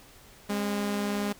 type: tone pair together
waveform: sawtooth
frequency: 204.5 / 266.4 Hz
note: G#3 / C4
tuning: -26 / +31 cents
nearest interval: perfect fourth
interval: 457 cents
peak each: -24 / -33 dBFS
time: 0.49-1.33 s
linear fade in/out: 10 ms
effects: pink hiss -53 dBFS RMS until 1.39 s